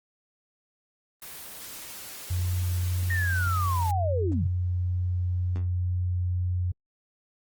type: noise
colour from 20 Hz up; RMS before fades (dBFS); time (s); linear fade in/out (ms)
white; -41; 1.22-3.91; 2
type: tone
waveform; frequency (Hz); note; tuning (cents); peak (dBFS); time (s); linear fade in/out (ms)
sine; 89.8; F2; +49; -24; 2.3-6.72; 10
type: linear sweep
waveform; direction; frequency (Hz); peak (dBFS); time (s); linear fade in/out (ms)
sine; down; 1865 to 101.4; -27; 3.1-4.47; 5
effects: Opus 24 kbps